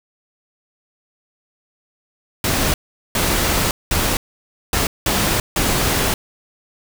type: noise bursts at uneven times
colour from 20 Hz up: pink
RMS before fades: -18 dBFS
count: 6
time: 2.44-2.74 / 3.15-3.71 / 3.91-4.17 / 4.73-4.87 / 5.06-5.4 / 5.56-6.14 s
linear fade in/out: 2 ms
effects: none